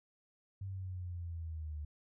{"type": "linear sweep", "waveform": "sine", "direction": "down", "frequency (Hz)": [98, 73.9], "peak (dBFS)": -39, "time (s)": [0.61, 1.85], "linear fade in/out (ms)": 5, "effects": []}